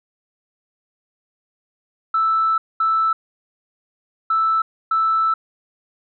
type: tone bursts at uneven times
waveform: sine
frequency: 1318.5 Hz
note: E6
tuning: in tune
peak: -14 dBFS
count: 4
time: 2.14-2.58 / 2.8-3.13 / 4.3-4.62 / 4.91-5.34 s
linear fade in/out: 5 ms
effects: tanh soft clip ceiling -10 dBFS